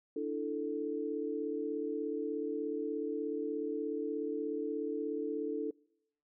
sine chord, D suspended second, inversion none, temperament just, 293.7 / 330.4 / 440.5 Hz, D4 / E4 / A4, 0 / +4 / +2 cents, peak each -38 / -40 / -36 dBFS, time 0.16-5.71 s, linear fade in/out 5 ms, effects noise-tail reverb RT60 0.8 s tail -26 dB re dry

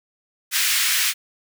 pink high-pass noise, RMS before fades -20 dBFS, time 0.51-1.14 s, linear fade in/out 50 ms, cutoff 1700 Hz, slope 24 dB/octave, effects none

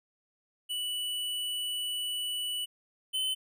square tone pair in turn, 2960 / 3045 Hz, F#7 / F#7, 0 / +49 cents, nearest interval unison, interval 49 cents, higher second, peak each -32 / -29 dBFS, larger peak second, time 0.69-2.66 / 3.13-3.35 s, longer first, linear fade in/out 20 ms, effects none

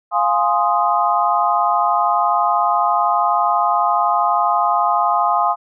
sine chord, F minor seventh, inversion none, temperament equal, 698.5 / 830.6 / 1046.5 / 1244.5 Hz, F5 / Ab5 / C6 / Eb6, 0 / 0 / 0 / 0 cents, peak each -19 dBFS, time 0.11-5.56 s, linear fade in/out 50 ms, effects none

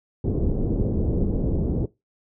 pink low-pass noise, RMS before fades -23 dBFS, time 0.24-1.86 s, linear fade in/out 5 ms, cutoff 440 Hz, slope 24 dB/octave, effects noise-tail reverb RT60 0.2 s tail -19 dB re dry

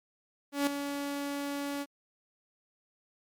sawtooth tone with ADSR envelope, 283.7 Hz, C#4, 40 cents sharp, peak -20 dBFS, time 0.52-1.86 s, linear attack 150 ms, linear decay 4 ms, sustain -9 dB, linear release 45 ms, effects MP3 96 kbps

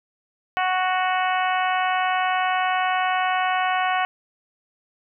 harmonic tone, 370 Hz, F#4, in tune, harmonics 2 / 3 / 4 / 5 / 6 / 7 / 8, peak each -22 / -26 / -28 / -30 / -32 / -33 / -34 dBFS, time 0.57-4.05 s, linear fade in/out 0 ms, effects none

